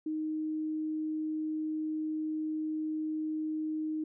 sine tone, 311.1 Hz, D#4, in tune, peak -31 dBFS, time 0.06-4.04 s, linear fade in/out 5 ms, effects none

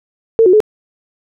sine tone with pitch steps, 451.6 / 365.9 / 427.2 Hz, A4 / F#4 / G#4, +45 / -19 / +49 cents, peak -5 dBFS, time 0.39-0.603 s, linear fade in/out 0 ms, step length 71 ms, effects none

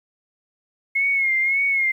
sine tone with vibrato, 2162 Hz, C#7, 44 cents flat, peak -17 dBFS, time 0.95-1.92 s, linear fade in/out 10 ms, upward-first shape sine, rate 1.8 Hz, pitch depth 56 cents each way, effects 9-bit

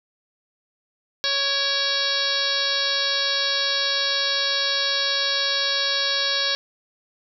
harmonic tone with a mistuned harmonic, 554.4 Hz, C#5, in tune, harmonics 1 / 2 / 3 / 4 / 5 / 6 / 7 / 8 / 9 / 10, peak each -32 / -34 / -28 / -34 / -36 / -29 / -26 / -26 / -32 / -30 dBFS, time 1.24-6.55 s, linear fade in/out 0 ms, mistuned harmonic 4, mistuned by +70 cents, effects none

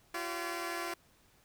10% pulse tone cluster, 342.7 / 382 / 570 Hz, F4 / G4 / C#5, -33 / -45 / +48 cents, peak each -29 / -34 / -38 dBFS, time 0.14-0.94 s, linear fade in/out 5 ms, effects pink hiss -66 dBFS RMS until 1.44 s

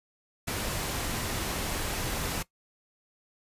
pink noise, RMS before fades -32 dBFS, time 0.47-2.43 s, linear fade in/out 10 ms, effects noise-tail reverb RT60 0.1 s tail -18 dB re dry + resampled to 32000 Hz

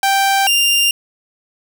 sawtooth tone pair in turn, 784 / 2794 Hz, G5 / F7, 0 / 0 cents, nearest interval octave + minor seventh, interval 2200 cents, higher second, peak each -8 dBFS, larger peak neither, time 0.03-0.47 / 0.47-0.91 s, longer neither, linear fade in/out 2 ms, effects none

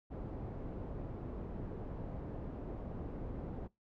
pink low-pass noise, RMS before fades -43 dBFS, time 0.1-3.68 s, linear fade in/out 20 ms, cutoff 540 Hz, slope 12 dB/octave, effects noise-tail reverb RT60 0.2 s tail -23 dB re dry

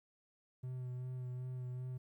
triangle tone with vibrato, 126.4 Hz, B2, 41 cents sharp, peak -38 dBFS, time 0.63-1.98 s, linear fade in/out 10 ms, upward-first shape sine, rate 2.6 Hz, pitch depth 20 cents each way, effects 13-bit

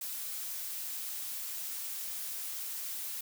blue noise, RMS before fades -39 dBFS, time 0.01-3.21 s, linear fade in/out 5 ms, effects none

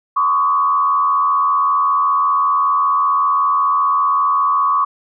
sine tone with frequency modulation, 1126 Hz, C#6, 27 cents sharp, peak -12 dBFS, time 0.16-4.85 s, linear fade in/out 10 ms, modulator 85.2 Hz, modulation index 0.89, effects none

